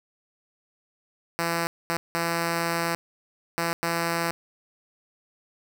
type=tone bursts at uneven times; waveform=5% pulse; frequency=168.3 Hz; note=E3; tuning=36 cents sharp; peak=-13 dBFS; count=5; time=1.39-1.67 / 1.9-1.97 / 2.15-2.95 / 3.58-3.73 / 3.83-4.31 s; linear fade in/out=0 ms; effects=none